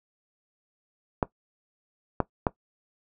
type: clicks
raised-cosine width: 1 ms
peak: -8 dBFS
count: 3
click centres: 1.228 / 2.203 / 2.468 s
effects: noise-tail reverb RT60 0.1 s tail -18 dB re dry